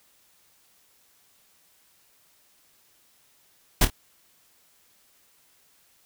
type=noise with echo; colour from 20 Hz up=pink; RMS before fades=-17 dBFS; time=3.81-3.85 s; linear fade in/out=5 ms; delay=26 ms; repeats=2; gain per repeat=-10 dB; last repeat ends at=3.902 s; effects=white hiss -62 dBFS RMS until 6.05 s